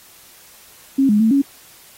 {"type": "tone with pitch steps", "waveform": "sine", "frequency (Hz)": [270.7, 209.1, 222.3, 277.8], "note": ["C#4", "G#3", "A3", "C#4"], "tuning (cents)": [-41, 12, 18, 4], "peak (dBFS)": -11, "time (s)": [0.98, 1.42], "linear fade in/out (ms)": 10, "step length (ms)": 110, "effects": ["white hiss -46 dBFS RMS until 1.97 s", "AAC 48 kbps"]}